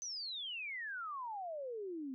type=exponential sweep; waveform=sine; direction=down; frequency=6190 to 252.6 Hz; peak=-40 dBFS; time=0.02-2.14 s; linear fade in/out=0 ms; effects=none